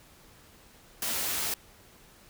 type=noise with comb filter; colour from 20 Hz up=white; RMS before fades=-31 dBFS; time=1.02-1.54 s; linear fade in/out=2 ms; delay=13 ms; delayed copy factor=+0.55; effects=pink hiss -56 dBFS RMS until 2.29 s